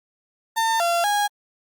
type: tone with pitch steps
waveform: 35% pulse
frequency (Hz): 901 / 686 / 823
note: A5 / F5 / G#5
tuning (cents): +41 / -31 / -16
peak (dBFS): -17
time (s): 0.56-1.28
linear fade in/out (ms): 20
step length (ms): 240
effects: Opus 48 kbps